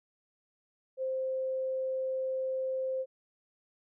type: tone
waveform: sine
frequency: 523.3 Hz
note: C5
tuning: in tune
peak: -30 dBFS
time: 0.97-3.06 s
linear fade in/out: 50 ms
effects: none